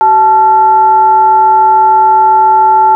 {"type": "tone with frequency modulation", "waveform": "sine", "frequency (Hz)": 873, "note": "A5", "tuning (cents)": -14, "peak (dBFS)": -3, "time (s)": [0.01, 2.95], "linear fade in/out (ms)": 0, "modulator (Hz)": 492, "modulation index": 0.33, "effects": []}